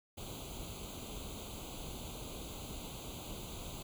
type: noise with comb filter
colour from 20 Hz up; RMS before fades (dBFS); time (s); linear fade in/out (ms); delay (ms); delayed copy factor
pink; -45; 0.17-3.83; 10; 0.28; +1
effects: none